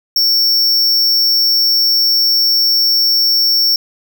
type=tone; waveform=square; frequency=5460 Hz; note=F8; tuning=40 cents flat; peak=-10 dBFS; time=0.16-3.76 s; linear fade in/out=2 ms; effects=8-bit